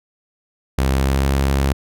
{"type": "tone with pitch glide", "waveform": "sawtooth", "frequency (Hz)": [66.6, 68.27], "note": ["C2", "C#2"], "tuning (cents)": [31, -26], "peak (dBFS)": -11, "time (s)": [0.78, 1.73], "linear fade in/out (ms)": 5, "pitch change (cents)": 43, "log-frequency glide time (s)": [0.9, 1.28], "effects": []}